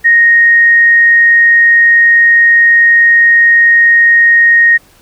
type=tone; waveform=sine; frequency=1864.7 Hz; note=A#6; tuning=in tune; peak=-3 dBFS; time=0.04-4.78 s; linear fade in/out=20 ms; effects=pink hiss -45 dBFS RMS until 5.01 s